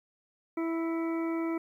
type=harmonic tone with a mistuned harmonic; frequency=329.6 Hz; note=E4; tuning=in tune; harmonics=1 / 2 / 3 / 4 / 6 / 7; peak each=-29 / -41 / -43 / -43 / -48 / -47 dBFS; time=0.57-1.58 s; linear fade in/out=5 ms; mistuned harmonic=7; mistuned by=-24 cents; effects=11-bit